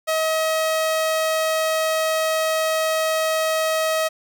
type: tone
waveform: sawtooth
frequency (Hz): 636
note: D#5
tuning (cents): +38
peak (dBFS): -15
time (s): 0.07-4.09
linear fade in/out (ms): 20
effects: none